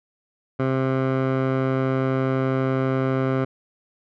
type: tone with low-pass filter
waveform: 15% pulse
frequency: 132.1 Hz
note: C3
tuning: 17 cents sharp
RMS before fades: -22 dBFS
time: 0.59-3.45 s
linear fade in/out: 10 ms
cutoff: 1500 Hz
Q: 0.93
effects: none